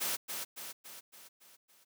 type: noise with echo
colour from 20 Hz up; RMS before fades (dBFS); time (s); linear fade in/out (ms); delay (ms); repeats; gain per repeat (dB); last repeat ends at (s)
white; -34; 0-0.17; 20; 280; 6; -5; 1.85
effects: high-pass 150 Hz 12 dB/octave